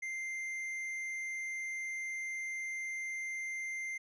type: tone with tanh clipping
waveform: triangle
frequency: 2092 Hz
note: C7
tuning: 1 cent flat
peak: -38 dBFS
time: 0.02-3.98 s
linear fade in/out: 10 ms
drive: 11 dB
effects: none